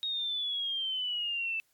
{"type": "exponential sweep", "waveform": "sine", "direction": "down", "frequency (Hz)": [3763, 2637], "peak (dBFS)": -30, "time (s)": [0.03, 1.6], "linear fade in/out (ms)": 0, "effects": ["white hiss -71 dBFS RMS until 1.73 s", "MP3 96 kbps"]}